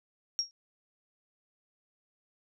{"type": "tone with exponential decay", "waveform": "sine", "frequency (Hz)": 5588, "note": "F8", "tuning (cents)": 0, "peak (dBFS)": -23, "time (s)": [0.39, 0.51], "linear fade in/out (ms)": 0, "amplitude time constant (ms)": 26, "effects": []}